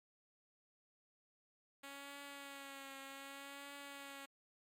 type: tone with vibrato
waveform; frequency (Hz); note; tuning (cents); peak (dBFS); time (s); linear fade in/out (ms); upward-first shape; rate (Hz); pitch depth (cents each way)
5% pulse; 277.2; C#4; 0; -38; 1.83-4.26; 10; triangle; 0.65; 37
effects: MP3 96 kbps